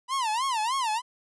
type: tone with vibrato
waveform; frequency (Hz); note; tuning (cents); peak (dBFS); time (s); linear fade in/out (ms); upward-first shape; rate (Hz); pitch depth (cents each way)
45% pulse; 966; B5; -39; -25; 0.08-1.02; 50; sine; 3.3; 220
effects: resampled to 24000 Hz